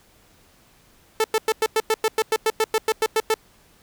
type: tone bursts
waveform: sawtooth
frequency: 440 Hz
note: A4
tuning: in tune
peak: -13 dBFS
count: 16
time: 1.2-3.341 s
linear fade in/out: 2 ms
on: 41 ms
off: 99 ms
effects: pink hiss -56 dBFS RMS until 3.82 s